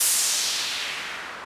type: noise with low-pass filter sweep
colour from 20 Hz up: blue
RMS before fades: -26 dBFS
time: 0-1.45 s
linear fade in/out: 10 ms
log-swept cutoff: 11000 to 1200 Hz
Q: 1.3
effects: resampled to 32000 Hz